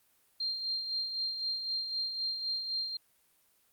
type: tone with tremolo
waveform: sine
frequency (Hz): 4186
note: C8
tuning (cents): 0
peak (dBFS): -30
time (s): 0.4-2.97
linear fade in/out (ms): 5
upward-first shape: sine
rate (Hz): 3.9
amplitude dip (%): 50
effects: white hiss -69 dBFS RMS until 3.72 s + Opus 32 kbps